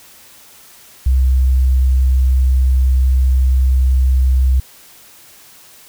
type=tone; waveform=sine; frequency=64.7 Hz; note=C2; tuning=19 cents flat; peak=-9 dBFS; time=1.06-4.6 s; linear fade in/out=5 ms; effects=white hiss -43 dBFS RMS until 5.88 s